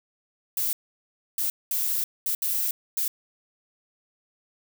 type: noise bursts at uneven times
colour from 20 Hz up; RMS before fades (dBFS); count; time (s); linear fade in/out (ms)
violet; -26; 6; 0.57-0.73 / 1.38-1.5 / 1.71-2.04 / 2.26-2.35 / 2.42-2.71 / 2.97-3.08; 2
effects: none